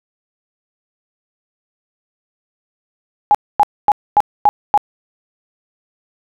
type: tone bursts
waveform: sine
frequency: 830.6 Hz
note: G#5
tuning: in tune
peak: -6 dBFS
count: 6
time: 3.31-4.776 s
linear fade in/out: 0 ms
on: 36 ms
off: 250 ms
effects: none